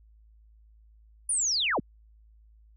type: linear sweep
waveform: sine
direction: down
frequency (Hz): 9710 to 81.2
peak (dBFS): -24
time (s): 1.29-1.8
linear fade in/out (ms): 5
effects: added 54 Hz sine -54 dBFS peak until 2.76 s